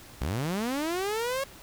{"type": "linear sweep", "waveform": "sawtooth", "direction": "up", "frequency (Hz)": [55.1, 554.4], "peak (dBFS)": -24, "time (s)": [0.21, 1.44], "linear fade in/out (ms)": 5, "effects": ["pink hiss -49 dBFS RMS until 1.62 s"]}